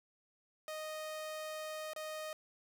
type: tone with dropouts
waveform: sawtooth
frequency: 621 Hz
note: D#5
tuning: 3 cents flat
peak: -37 dBFS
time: 0.68-2.33 s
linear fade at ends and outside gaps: 1 ms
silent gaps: 1.934-1.962 s
effects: none